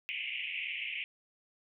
pink band-pass noise, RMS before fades -38 dBFS, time 0.09-1.04 s, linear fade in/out 0 ms, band 2100 to 3000 Hz, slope 96 dB/octave, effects none

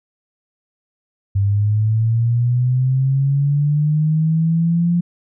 sine linear sweep, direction up, 98 to 174.61 Hz, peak -13 dBFS, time 1.35-5.01 s, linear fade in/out 10 ms, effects none

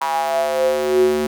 square tone with high-pass filter sweep, 74.7 Hz, D2, 30 cents sharp, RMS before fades -18 dBFS, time 0.01-1.27 s, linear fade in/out 5 ms, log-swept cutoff 950 to 290 Hz, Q 8.6, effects none

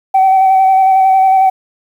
sine tone with vibrato, 764 Hz, G5, 45 cents flat, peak -4 dBFS, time 0.14-1.5 s, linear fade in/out 10 ms, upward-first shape square, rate 11 Hz, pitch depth 17 cents each way, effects tanh soft clip ceiling -3 dBFS + 7-bit

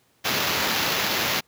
white noise with sample-and-hold, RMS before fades -24 dBFS, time 0.24-1.41 s, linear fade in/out 20 ms, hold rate 8820 Hz, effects pink hiss -63 dBFS RMS until 1.47 s + high-pass 100 Hz 12 dB/octave

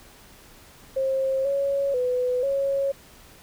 sine tone with pitch steps, 533 / 556 / 499.3 / 551 Hz, C5 / C#5 / B4 / C#5, +32 / +5 / +19 / -11 cents, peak -21 dBFS, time 0.96-2.92 s, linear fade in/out 10 ms, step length 490 ms, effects pink hiss -50 dBFS RMS until 3.42 s

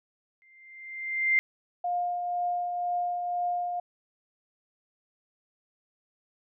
sine tone with exponential growth, 2093 Hz, C7, in tune, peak -18 dBFS, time 0.42-1.39 s, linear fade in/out 0 ms, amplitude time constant 210 ms
sine tone with tremolo, 708 Hz, F5, 23 cents sharp, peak -25 dBFS, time 1.84-3.8 s, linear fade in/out 5 ms, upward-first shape triangle, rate 2 Hz, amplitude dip 40%
effects none

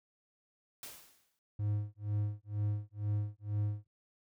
white noise with exponential decay, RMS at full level -44 dBFS, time 0.83-1.39 s, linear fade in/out 1 ms, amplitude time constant 120 ms
triangle tone with tremolo, 104.1 Hz, G#2, 5 cents sharp, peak -27 dBFS, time 1.59-3.87 s, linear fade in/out 5 ms, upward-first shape sine, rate 2.1 Hz, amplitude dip 100%
effects none

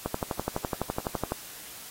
click train, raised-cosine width 1 ms, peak -14 dBFS, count 16, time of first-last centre 0.06-1.321 s, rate 11.9 Hz, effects white hiss -44 dBFS RMS until 1.9 s + AAC 48 kbps

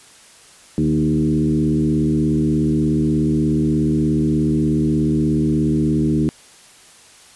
sine tone with frequency modulation, 233.1 Hz, A#3, in tune, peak -14 dBFS, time 0.78-6.29 s, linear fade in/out 0 ms, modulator 76.7 Hz, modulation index 1.5, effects white hiss -46 dBFS RMS until 7.35 s + resampled to 24000 Hz

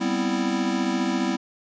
square chord, C major seventh, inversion second, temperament equal, 196 / 246.9 / 261.6 / 329.6 Hz, G3 / B3 / C4 / E4, 0 / 0 / 0 / 0 cents, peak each -29 / -28 / -29 / -28 dBFS, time 0-1.37 s, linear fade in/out 20 ms, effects resampled to 16000 Hz

